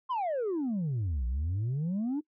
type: exponential two-way sweep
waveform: sine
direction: down then up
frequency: 1078 to 57.6 to 309.1 Hz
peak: -26 dBFS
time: 0.09-2.21 s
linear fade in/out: 20 ms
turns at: 1.26 s
effects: noise-tail reverb RT60 0.1 s tail -23 dB re dry + tanh soft clip ceiling -27 dBFS